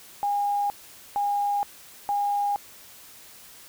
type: tone bursts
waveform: sine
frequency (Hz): 814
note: G#5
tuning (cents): -35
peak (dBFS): -22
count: 3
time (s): 0.23-2.56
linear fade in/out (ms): 0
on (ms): 470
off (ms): 460
effects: white hiss -48 dBFS RMS until 3.68 s